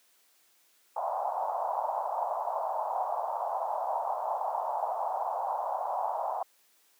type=band-pass noise; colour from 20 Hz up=white; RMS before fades=-32 dBFS; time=0.96-6.43 s; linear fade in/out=5 ms; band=630 to 950 Hz; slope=48 dB/octave; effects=white hiss -66 dBFS RMS until 6.99 s + high-pass 300 Hz 12 dB/octave